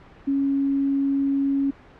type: tone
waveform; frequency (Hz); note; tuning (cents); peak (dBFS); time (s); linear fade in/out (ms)
sine; 276.2; C#4; -6; -19; 0.27-1.71; 10
effects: pink hiss -48 dBFS RMS until 1.99 s + low-pass 2000 Hz 12 dB/octave